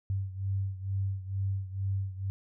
sine beating tone pair, 96.5 / 98.7 Hz, G2 / G2, -27 / +12 cents, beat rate 2.2 Hz, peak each -31 / -35 dBFS, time 0.1-2.3 s, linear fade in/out 0 ms, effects none

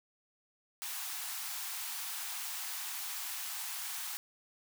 white high-pass noise, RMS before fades -40 dBFS, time 0.82-4.17 s, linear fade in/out 0 ms, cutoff 720 Hz, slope 96 dB/octave, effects none

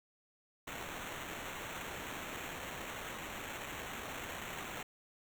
blue noise with sample-and-hold, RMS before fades -44 dBFS, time 0.67-4.83 s, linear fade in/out 5 ms, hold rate 4900 Hz, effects none

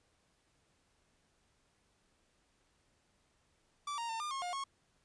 45% pulse tone with pitch steps, 1163 / 931 / 903 / 1204 / 1081 / 712 / 1094 Hz, D6 / A#5 / A5 / D6 / C#6 / F5 / C#6, -17 / -2 / +45 / +43 / -44 / +33 / -23 cents, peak -37 dBFS, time 3.87-4.64 s, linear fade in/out 5 ms, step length 110 ms, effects pink hiss -74 dBFS RMS until 5.04 s + resampled to 22050 Hz

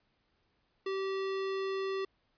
square tone, 386.4 Hz, G4, 25 cents flat, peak -33 dBFS, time 0.86-2.05 s, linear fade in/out 5 ms, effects pink hiss -75 dBFS RMS until 2.37 s + resampled to 11025 Hz

